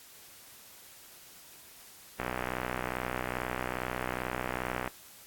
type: click train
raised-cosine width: 0.5 ms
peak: -17 dBFS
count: 168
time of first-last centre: 2.2-4.876 s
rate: 62.4 Hz
effects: white hiss -53 dBFS RMS until 5.26 s + AAC 64 kbps